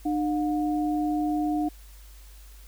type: tone pair together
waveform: sine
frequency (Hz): 301.9 / 718.8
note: D4 / F5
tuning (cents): +48 / +50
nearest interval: octave + minor third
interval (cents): 1502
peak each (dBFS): -24 / -30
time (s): 0.05-1.69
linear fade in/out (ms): 10
effects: added 50 Hz sine -45 dBFS peak until 2.67 s + white hiss -55 dBFS RMS until 2.67 s